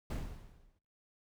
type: noise with exponential decay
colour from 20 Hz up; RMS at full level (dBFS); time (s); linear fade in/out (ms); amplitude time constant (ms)
brown; -33; 0.1-0.79; 5; 150
effects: noise-tail reverb RT60 0.6 s tail -25 dB re dry